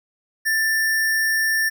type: tone with sample-and-hold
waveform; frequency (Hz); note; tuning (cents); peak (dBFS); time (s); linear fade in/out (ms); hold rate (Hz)
sine; 1772; A6; +12; -17; 0.45-1.7; 20; 7350
effects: none